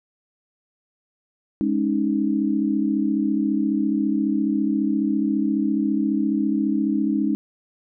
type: chord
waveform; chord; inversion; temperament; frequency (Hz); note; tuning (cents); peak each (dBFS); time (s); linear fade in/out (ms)
sine; Ab suspended fourth; none; just; 207.7 / 276.9 / 311.5; Ab3 / Db4 / Eb4; 0 / -2 / +2; -23; 1.61-7.35; 0
effects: none